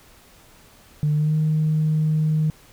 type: tone with pitch glide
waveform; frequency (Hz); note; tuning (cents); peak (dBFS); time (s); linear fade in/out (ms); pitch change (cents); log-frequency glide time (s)
sine; 150 to 155.2; D3 to D#3; +37 to -4; -16; 1.03-2.5; 0; +59; 1.15-1.35
effects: tanh soft clip ceiling -13 dBFS + pink hiss -51 dBFS RMS until 2.72 s

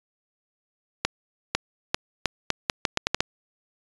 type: accelerating click train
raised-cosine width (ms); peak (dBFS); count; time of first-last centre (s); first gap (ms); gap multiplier
0.2; -3; 11; 1.05-3.206; 500; 0.79
effects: resampled to 22050 Hz

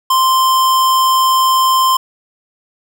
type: tone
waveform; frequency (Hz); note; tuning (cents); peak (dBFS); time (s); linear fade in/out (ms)
square; 1044; C6; -4; -10; 0.1-1.97; 5
effects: none

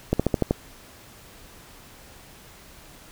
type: slowing click train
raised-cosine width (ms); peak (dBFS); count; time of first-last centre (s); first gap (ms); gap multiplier
2; -6; 6; 0.13-0.51; 66; 1.07
effects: pink hiss -48 dBFS RMS until 3.11 s

